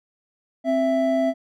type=tone pair together; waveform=triangle; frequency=263.1 / 663 Hz; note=C4 / E5; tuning=+10 / +10 cents; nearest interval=octave + major third; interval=1600 cents; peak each=-20 / -18 dBFS; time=0.64-1.34 s; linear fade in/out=50 ms; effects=none